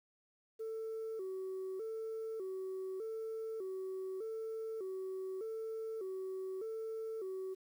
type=tone with vibrato; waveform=sine; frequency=410 Hz; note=G#4; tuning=22 cents flat; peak=-37 dBFS; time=0.59-7.55 s; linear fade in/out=20 ms; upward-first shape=square; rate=0.83 Hz; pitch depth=140 cents each way; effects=tanh soft clip ceiling -37 dBFS + 11-bit